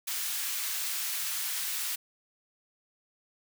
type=high-pass noise; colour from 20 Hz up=white; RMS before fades=-33 dBFS; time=0.07-1.96 s; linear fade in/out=10 ms; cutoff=1400 Hz; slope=12 dB/octave; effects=none